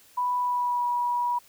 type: tone with pitch glide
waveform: sine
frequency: 987.8 to 969.1 Hz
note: B5 to B5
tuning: 0 to -33 cents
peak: -23 dBFS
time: 0.17-1.39 s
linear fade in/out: 10 ms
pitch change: -33 cents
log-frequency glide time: 0.39-0.87 s
effects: white hiss -56 dBFS RMS until 1.48 s

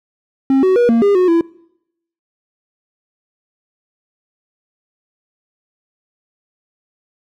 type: tone with pitch steps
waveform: triangle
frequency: 268.6 / 374.6 / 481.1 / 230.7 / 404 / 365.4 / 334.7 Hz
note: C4 / F#4 / B4 / A#3 / G#4 / F#4 / E4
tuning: +46 / +21 / -45 / -18 / -48 / -22 / +26 cents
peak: -7 dBFS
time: 0.5-1.41 s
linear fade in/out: 2 ms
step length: 130 ms
effects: noise-tail reverb RT60 0.8 s tail -24 dB re dry

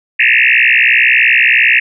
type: tone with frequency modulation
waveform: sine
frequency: 2260 Hz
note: C#7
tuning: 33 cents sharp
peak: -6 dBFS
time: 0.19-1.8 s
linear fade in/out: 10 ms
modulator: 61.5 Hz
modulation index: 8
effects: none

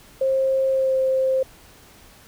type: tone with pitch glide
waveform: sine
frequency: 532 to 525.9 Hz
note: C5 to C5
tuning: +29 to +9 cents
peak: -17 dBFS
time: 0.21-1.43 s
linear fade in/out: 5 ms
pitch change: -20 cents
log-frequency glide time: 0.71-0.96 s
effects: pink hiss -49 dBFS RMS until 2.27 s

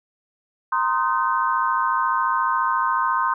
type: chord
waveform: sine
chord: C minor seventh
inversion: third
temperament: equal with one note detuned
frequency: 932.3 / 1046.5 / 1244.5 / 1530.4 Hz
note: Bb5 / C6 / Eb6 / G6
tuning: 0 / 0 / 0 / -42 cents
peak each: -25 / -21 / -25 / -27 dBFS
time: 0.72-3.34 s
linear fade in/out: 5 ms
effects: none

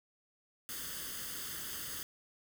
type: noise with comb filter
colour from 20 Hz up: white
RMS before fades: -42 dBFS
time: 0.69-2.03 s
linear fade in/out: 0 ms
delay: 0.62 ms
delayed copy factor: +0.7
effects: none

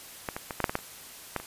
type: clicks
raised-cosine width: 0.5 ms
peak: -15 / -18 / -18 / -13 / -7 / -15 / -11 / -30 / -13 / -24 dBFS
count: 10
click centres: 0.288 / 0.365 / 0.508 / 0.603 / 0.642 / 0.695 / 0.754 / 0.789 / 1.363 / 1.4 s
effects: white hiss -46 dBFS RMS until 1.46 s + resampled to 32000 Hz

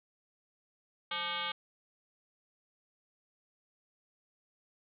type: tone with frequency modulation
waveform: sine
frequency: 2218 Hz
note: C#7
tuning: in tune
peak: -33 dBFS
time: 1.11-1.52 s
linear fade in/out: 5 ms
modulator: 338 Hz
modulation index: 4.2
effects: none

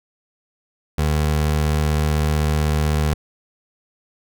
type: tone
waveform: 25% pulse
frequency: 75.9 Hz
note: D#2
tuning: 42 cents flat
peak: -13 dBFS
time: 0.98-3.14 s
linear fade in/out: 5 ms
effects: none

